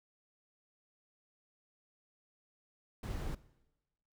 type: noise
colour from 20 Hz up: brown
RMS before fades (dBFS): -39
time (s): 3.03-3.35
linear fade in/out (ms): 5
effects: noise-tail reverb RT60 1.0 s tail -19 dB re dry